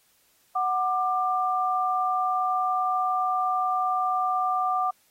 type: tone pair together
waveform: sine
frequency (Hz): 740 / 1189.8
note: F#5 / D6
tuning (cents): 0 / +22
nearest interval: minor sixth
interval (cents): 822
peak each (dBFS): -25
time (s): 0.55-4.91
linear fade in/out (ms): 10
effects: white hiss -64 dBFS RMS until 5.1 s + AAC 48 kbps